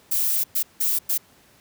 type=noise bursts at uneven times; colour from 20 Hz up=violet; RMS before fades=-22 dBFS; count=4; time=0.11-0.44 / 0.55-0.63 / 0.8-0.99 / 1.09-1.18 s; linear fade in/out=10 ms; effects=pink hiss -55 dBFS RMS until 1.6 s + high-pass 80 Hz 12 dB/octave